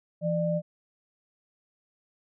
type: tone pair together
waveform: sine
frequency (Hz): 167.81 / 598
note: E3 / D5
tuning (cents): +31 / +31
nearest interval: octave + minor seventh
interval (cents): 2200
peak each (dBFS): -27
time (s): 0.21-0.62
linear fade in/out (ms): 50
effects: none